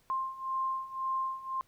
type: beating tone pair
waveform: sine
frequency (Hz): 1054 / 1055.9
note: C6 / C6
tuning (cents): +12 / +15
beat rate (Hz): 1.9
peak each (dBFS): -36 / -33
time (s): 0.1-1.61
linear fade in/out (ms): 0
effects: pink hiss -68 dBFS RMS until 1.67 s